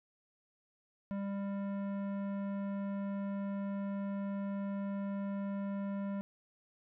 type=tone with tanh clipping; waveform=sine; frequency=198.7 Hz; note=G3; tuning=24 cents sharp; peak=-37 dBFS; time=1.11-6.21 s; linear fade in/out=0 ms; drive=15 dB; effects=none